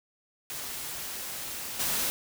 white noise with level steps, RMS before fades -37 / -29 dBFS, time 0.5-2.1 s, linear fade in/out 0 ms, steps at 1.79 s, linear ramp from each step 10 ms, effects none

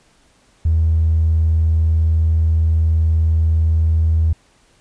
triangle tone with tanh clipping, 80.3 Hz, E2, 45 cents flat, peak -11 dBFS, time 0.65-4.33 s, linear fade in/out 5 ms, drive 1 dB, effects pink hiss -55 dBFS RMS until 4.8 s + resampled to 22050 Hz

